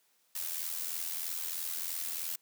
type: noise with amplitude modulation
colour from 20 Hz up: blue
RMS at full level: -34 dBFS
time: 0.35-2.36 s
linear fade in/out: 5 ms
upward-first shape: sine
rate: 83.1 Hz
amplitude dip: 65%
effects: white hiss -71 dBFS RMS until 2.41 s + high-pass 200 Hz 12 dB/octave